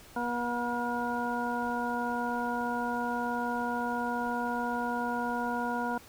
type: harmonic tone with a mistuned harmonic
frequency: 240.9 Hz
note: B3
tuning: 43 cents flat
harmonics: 1 / 2 / 3 / 4 / 6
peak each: -34 / -38 / -36 / -34 / -37 dBFS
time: 0.16-5.98 s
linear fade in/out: 5 ms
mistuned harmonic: 6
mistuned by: -21 cents
effects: pink hiss -53 dBFS RMS until 6.08 s